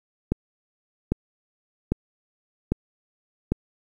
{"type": "click train", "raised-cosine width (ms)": 3, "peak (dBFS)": -8, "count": 5, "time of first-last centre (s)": [0.32, 3.52], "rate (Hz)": 1.25, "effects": ["8-bit"]}